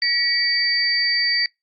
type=tone cluster; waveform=sine; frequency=1925 / 2252 / 4630 Hz; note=B6 / C#7 / D8; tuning=-45 / +27 / -25 cents; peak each=-22 / -28 / -19 dBFS; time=0.02-1.46 s; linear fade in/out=2 ms; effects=noise-tail reverb RT60 0.2 s tail -26 dB re dry + Opus 32 kbps